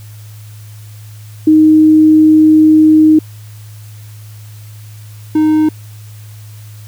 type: tone pair in turn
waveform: sine / triangle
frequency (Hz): 311.1 / 309.4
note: D#4 / D#4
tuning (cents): 0 / -10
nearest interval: unison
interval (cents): 10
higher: first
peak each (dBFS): -3 / -5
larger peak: first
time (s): 1.47-3.19 / 5.35-5.69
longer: first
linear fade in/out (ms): 5
effects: added 106 Hz sine -30 dBFS peak until 6.87 s + white hiss -43 dBFS RMS until 6.87 s